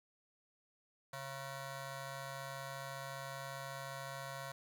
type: ring-modulated tone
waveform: 15% pulse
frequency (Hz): 409.5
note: G#4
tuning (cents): -24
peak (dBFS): -34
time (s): 1.13-4.52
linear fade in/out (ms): 5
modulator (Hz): 272
effects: 12-bit